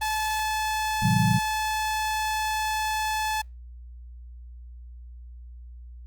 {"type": "tone", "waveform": "sawtooth", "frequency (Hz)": 865, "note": "A5", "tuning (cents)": -30, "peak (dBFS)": -21, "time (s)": [0.01, 3.42], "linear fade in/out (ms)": 10}
{"type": "chord", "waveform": "sine", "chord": "A minor seventh", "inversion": "none", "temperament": "equal with one note detuned", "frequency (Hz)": [110, 130.81, 164.81, 191.85], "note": ["A2", "C3", "E3", "G3"], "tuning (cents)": [0, 0, 0, -37], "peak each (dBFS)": -25, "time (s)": [1.02, 1.39], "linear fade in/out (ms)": 10}
{"effects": ["added 60 Hz sine -40 dBFS peak until 6.06 s", "Opus 24 kbps"]}